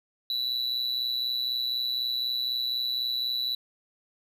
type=tone with amplitude modulation; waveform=triangle; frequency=3951 Hz; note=B7; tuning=in tune; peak=-22 dBFS; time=0.3-3.55 s; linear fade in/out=2 ms; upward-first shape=sine; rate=124 Hz; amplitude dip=70%; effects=none